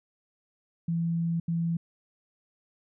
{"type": "tone bursts at uneven times", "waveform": "sine", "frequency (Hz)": 167.5, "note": "E3", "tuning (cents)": 28, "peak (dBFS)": -25, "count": 2, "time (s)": [[0.88, 1.4], [1.48, 1.77]], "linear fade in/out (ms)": 5, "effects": []}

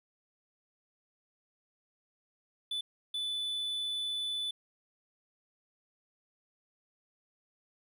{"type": "tone bursts at uneven times", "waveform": "triangle", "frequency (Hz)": 3488, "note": "A7", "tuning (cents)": -16, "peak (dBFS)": -31, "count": 2, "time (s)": [[2.71, 2.81], [3.14, 4.51]], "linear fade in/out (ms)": 5, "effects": []}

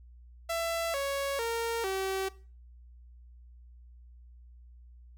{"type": "tone with pitch steps", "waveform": "sawtooth", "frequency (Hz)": [668, 555.3, 461.6, 383.7], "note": ["E5", "C#5", "A#4", "G4"], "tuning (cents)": [23, 3, -17, -37], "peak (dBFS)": -26, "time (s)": [0.49, 2.29], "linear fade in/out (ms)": 10, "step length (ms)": 450, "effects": ["noise-tail reverb RT60 0.4 s tail -20 dB re dry", "added 60 Hz sine -50 dBFS peak until 5.17 s"]}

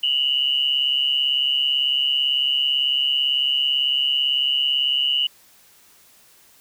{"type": "tone pair together", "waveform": "sine", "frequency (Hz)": [2847, 2985], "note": ["F7", "F#7"], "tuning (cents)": [33, 15], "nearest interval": "minor second", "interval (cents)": 82, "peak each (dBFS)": [-21, -20], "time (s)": [0.03, 5.27], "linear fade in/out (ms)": 5, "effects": ["white hiss -53 dBFS RMS until 6.6 s"]}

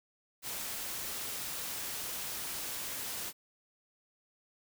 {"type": "noise", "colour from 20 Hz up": "white", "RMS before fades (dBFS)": -39, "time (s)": [0.42, 3.33], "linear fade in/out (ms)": 50, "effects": []}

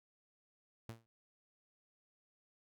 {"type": "tone with exponential decay", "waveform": "sawtooth", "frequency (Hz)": 114.4, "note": "A#2", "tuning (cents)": -32, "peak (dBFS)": -38, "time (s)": [0.89, 1.06], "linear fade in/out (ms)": 0, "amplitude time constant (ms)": 36, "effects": []}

